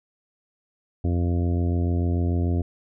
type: harmonic tone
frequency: 86.8 Hz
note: F2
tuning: 10 cents flat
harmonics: 1 / 2 / 3 / 4 / 5 / 6 / 7 / 8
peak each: -21 / -30 / -29 / -33 / -38 / -44 / -42 / -41 dBFS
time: 1.04-2.62 s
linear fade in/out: 5 ms
effects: none